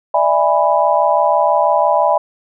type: chord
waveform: sine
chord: E dominant seventh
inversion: third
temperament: just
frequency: 593.3 / 659.3 / 824.1 / 988.9 Hz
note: D5 / E5 / G#5 / B5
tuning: +18 / 0 / -14 / +2 cents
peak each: -16 dBFS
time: 0.14-2.18 s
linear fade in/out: 5 ms
effects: none